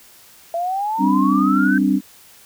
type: exponential sweep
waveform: sine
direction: up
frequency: 667 to 1568 Hz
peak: -19 dBFS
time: 0.54-1.78 s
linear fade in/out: 2 ms
type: chord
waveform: sine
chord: G suspended fourth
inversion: none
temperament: equal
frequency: 196 / 261.6 / 293.7 Hz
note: G3 / C4 / D4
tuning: 0 / 0 / 0 cents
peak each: -18 dBFS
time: 0.98-2.01 s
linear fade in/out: 50 ms
effects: white hiss -47 dBFS RMS until 2.45 s